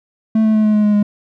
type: tone with pitch steps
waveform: triangle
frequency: 220 / 217.7 / 215.5 / 213.2 / 211 / 208.9 / 206.7 Hz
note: A3 / A3 / A3 / G#3 / G#3 / G#3 / G#3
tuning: 0 / -18 / -36 / +46 / +28 / +10 / -8 cents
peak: -8 dBFS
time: 0.35-1.029 s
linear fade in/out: 5 ms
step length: 97 ms
effects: none